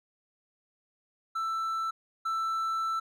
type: tone pair in turn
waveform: triangle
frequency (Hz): 1328 / 1328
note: E6 / E6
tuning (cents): +12 / +12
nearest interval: unison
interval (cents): 0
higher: neither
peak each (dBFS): -27 / -26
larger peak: second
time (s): 1.35-1.91 / 2.25-3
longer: second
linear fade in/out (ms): 10
effects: none